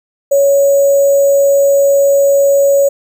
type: tone with sample-and-hold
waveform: sine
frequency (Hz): 558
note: C#5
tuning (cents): +11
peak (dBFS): -6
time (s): 0.31-2.89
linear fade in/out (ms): 10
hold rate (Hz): 7350
effects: none